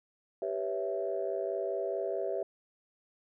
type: chord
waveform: sine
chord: C# half-diminished seventh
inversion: second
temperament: equal with one note detuned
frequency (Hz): 392 / 493.9 / 558.5 / 659.3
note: G4 / B4 / C#5 / E5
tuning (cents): 0 / 0 / +13 / 0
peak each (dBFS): -35 / -38 / -37 / -35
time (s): 0.42-2.43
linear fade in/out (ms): 2
effects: tanh soft clip ceiling -20 dBFS